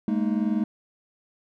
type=chord; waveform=triangle; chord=Ab suspended second; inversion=none; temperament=equal with one note detuned; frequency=207.7 / 228 / 311.1 Hz; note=Ab3 / Bb3 / Eb4; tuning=0 / -38 / 0 cents; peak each=-23 / -24 / -27 dBFS; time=0.08-0.64 s; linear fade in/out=2 ms; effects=none